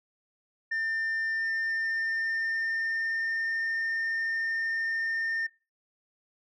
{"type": "tone with pitch glide", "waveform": "sine", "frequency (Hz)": [1800, 1813.6], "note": ["A6", "A#6"], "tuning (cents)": [39, -48], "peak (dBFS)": -25, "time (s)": [0.71, 5.47], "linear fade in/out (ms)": 10, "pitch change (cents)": 13, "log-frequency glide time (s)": [1.21, 3.59], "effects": ["noise-tail reverb RT60 0.3 s tail -23 dB re dry", "tanh soft clip ceiling -26 dBFS"]}